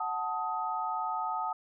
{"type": "chord", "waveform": "sine", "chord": "D# diminished", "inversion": "first", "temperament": "equal with one note detuned", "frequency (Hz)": [740, 880, 1256.8], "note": ["F#5", "A5", "D#6"], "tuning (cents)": [0, 0, 17], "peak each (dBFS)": [-36, -34, -34], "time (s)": [0, 1.53], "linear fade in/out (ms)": 5, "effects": []}